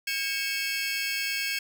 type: tone cluster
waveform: 25% pulse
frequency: 1617 / 2219 / 2596 / 2705 Hz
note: G#6 / C#7 / E7 / E7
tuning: -47 / +1 / -27 / +44 cents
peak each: -30 / -28 / -29 / -33 dBFS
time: 0.07-1.59 s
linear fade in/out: 5 ms
effects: none